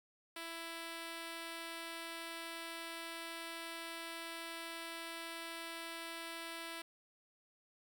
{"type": "tone", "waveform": "5% pulse", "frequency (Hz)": 331.8, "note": "E4", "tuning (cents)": 11, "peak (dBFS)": -32, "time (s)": [0.36, 6.82], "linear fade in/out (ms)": 5, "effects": ["11-bit"]}